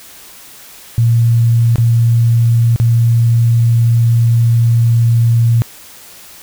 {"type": "tone with dropouts", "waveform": "sine", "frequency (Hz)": 116.54, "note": "A#2", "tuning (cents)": 0, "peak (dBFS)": -7, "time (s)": [0.98, 5.62], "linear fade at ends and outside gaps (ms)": 0, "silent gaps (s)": [[1.758, 1.782], [2.761, 2.8]], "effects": ["white hiss -37 dBFS RMS until 6.42 s"]}